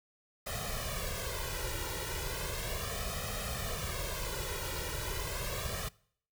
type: noise with flanger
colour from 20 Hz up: pink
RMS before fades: -37 dBFS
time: 0.46-5.89 s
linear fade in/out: 10 ms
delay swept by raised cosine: 1.6 to 2.1 ms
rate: 0.35 Hz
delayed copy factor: +0.95
effects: noise-tail reverb RT60 0.6 s tail -23 dB re dry